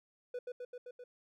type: tone with echo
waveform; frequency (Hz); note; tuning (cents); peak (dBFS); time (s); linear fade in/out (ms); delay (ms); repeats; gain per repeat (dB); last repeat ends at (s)
triangle; 493.9; B4; 0; -35; 0.34-0.39; 5; 130; 5; -2; 1.04
effects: none